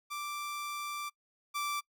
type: tone pair in turn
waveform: sawtooth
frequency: 1174.7 / 1168.8 Hz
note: D6 / D6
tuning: 0 / -9 cents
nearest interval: unison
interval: 9 cents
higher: first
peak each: -33 / -29 dBFS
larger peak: second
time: 0.1-1.1 / 1.54-1.81 s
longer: first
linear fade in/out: 20 ms
effects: noise-tail reverb RT60 0.1 s tail -24 dB re dry